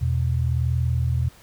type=tone pair together; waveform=sine; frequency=82.41 / 123.47 Hz; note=E2 / B2; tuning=0 / 0 cents; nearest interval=perfect fifth; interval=700 cents; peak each=-22 dBFS; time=0.01-1.29 s; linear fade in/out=10 ms; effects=pink hiss -51 dBFS RMS until 1.42 s

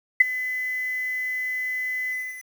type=tone with ADSR envelope; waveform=sine; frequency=2015 Hz; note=B6; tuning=34 cents sharp; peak=-7 dBFS; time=0.2-2.46 s; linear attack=8 ms; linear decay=17 ms; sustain=-18 dB; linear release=340 ms; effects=7-bit

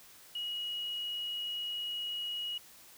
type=tone; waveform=triangle; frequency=2900 Hz; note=F#7; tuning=35 cents flat; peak=-31 dBFS; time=0.35-2.58 s; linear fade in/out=5 ms; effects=tanh soft clip ceiling -33 dBFS + white hiss -56 dBFS RMS until 2.97 s

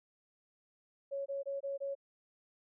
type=tone bursts; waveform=sine; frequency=554.4 Hz; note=C#5; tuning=in tune; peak=-35 dBFS; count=5; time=1.11-1.952 s; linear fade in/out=20 ms; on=150 ms; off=23 ms; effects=none

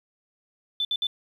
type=tone bursts; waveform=sine; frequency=3520 Hz; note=A7; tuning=in tune; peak=-23 dBFS; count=3; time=0.8-1.069 s; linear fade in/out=2 ms; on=49 ms; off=61 ms; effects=9-bit

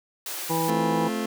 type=high-pass noise; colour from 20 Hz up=white; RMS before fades=-33 dBFS; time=0.26-0.7 s; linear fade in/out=2 ms; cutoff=300 Hz; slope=96 dB/octave
type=harmonic tone; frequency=163.3 Hz; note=E3; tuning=16 cents flat; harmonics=1 / 2 / 3 / 5 / 6; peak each=-29 / -29 / -29 / -29 / -29 dBFS; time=0.49-1.09 s; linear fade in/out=20 ms
type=chord; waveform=30% pulse; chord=F major; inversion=first; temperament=just; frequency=218.3 / 261.9 / 349.2 Hz; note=A3 / C4 / F4; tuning=-13 / +2 / 0 cents; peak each=-25 / -30 / -31 dBFS; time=0.68-1.26 s; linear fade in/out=5 ms
effects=none

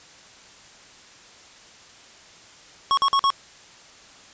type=tone bursts; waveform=square; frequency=1101 Hz; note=C#6; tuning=12 cents flat; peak=-17 dBFS; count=4; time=2.91-3.303 s; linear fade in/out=0 ms; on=63 ms; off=47 ms; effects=white hiss -48 dBFS RMS until 4.33 s + resampled to 16000 Hz

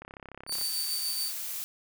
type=click train; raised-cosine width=0.5 ms; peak=-28 dBFS; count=21; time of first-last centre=0.02-0.613 s; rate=33.7 Hz
type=tone with tremolo; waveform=30% pulse; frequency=4579 Hz; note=D8; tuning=45 cents flat; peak=-26 dBFS; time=0.47-1.33 s; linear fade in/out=50 ms; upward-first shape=triangle; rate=7 Hz; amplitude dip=45%
type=noise; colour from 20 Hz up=blue; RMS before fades=-36 dBFS; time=0.52-1.64 s; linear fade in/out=0 ms
effects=none

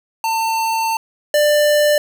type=tone pair in turn; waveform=square; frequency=898 / 593.5 Hz; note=A5 / D5; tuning=+35 / +18 cents; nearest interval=perfect fifth; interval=717 cents; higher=first; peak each=-17 / -12 dBFS; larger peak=second; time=0.24-0.97 / 1.34-1.98 s; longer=first; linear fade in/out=2 ms; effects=8-bit

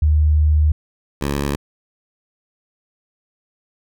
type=tone pair in turn; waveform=sine / 10% pulse; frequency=76.1 / 70.86 Hz; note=D#2 / C#2; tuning=-38 / +39 cents; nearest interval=minor second; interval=123 cents; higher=first; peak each=-11 dBFS; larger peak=neither; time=0.02-0.72 / 1.21-1.56 s; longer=first; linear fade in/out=5 ms; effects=none

